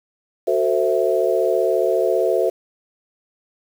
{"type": "chord", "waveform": "sine", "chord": "F# half-diminished seventh", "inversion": "none", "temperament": "equal with one note detuned", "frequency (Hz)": [370, 448.5, 523.3, 659.3], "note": ["F#4", "A4", "C5", "E5"], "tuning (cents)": [0, 33, 0, 0], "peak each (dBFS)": -21, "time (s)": [0.47, 2.5], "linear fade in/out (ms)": 10, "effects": ["7-bit"]}